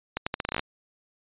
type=accelerating click train; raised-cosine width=0.3 ms; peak=-11 dBFS; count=11; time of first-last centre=0.17-0.594 s; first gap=95 ms; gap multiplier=0.8; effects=resampled to 8000 Hz